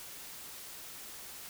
silence, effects white hiss -47 dBFS RMS until 1.49 s

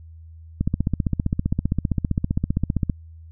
click train, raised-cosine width 5 ms, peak -8 dBFS, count 36, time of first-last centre 0.61-2.898 s, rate 15.3 Hz, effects added 81 Hz sine -40 dBFS peak until 3.31 s

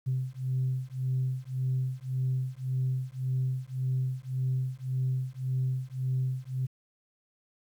sine beating tone pair, 128.7 / 130.5 Hz, C3 / C3, -28 / -4 cents, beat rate 1.8 Hz, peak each -30 dBFS, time 0.06-6.67 s, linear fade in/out 20 ms, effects tanh soft clip ceiling -21 dBFS + 10-bit

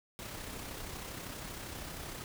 pink noise with amplitude modulation, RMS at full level -42 dBFS, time 0.19-2.24 s, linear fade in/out 0 ms, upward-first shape sine, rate 32.7 Hz, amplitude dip 35%, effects none

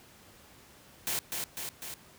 white noise with echo, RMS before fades -32 dBFS, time 1.07-1.19 s, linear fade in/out 0 ms, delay 250 ms, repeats 3, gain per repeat -3 dB, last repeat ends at 1.94 s, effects pink hiss -56 dBFS RMS until 2.18 s + high-pass 60 Hz 12 dB/octave

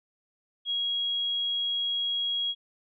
sine tone, 3300 Hz, G#7, 12 cents flat, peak -26 dBFS, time 0.65-2.55 s, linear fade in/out 50 ms, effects none

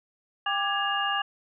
sine tone cluster, 797 / 1183 / 1664 / 2828 Hz, G5 / D6 / G#6 / F7, +28 / +12 / +3 / +21 cents, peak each -30 dBFS, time 0.46-1.22 s, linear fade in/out 5 ms, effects none

